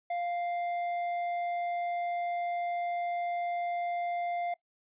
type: tone with hard clipping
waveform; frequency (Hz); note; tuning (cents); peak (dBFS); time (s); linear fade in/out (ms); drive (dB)
sine; 698.5; F5; 0; -32; 0.1-4.54; 5; 6
effects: noise-tail reverb RT60 0.1 s tail -20 dB re dry + resampled to 8000 Hz